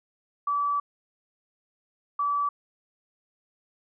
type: tone bursts at uneven times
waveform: sine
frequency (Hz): 1152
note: D6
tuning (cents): -34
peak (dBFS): -23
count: 2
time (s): 0.47-0.8 / 2.19-2.49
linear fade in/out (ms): 5
effects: none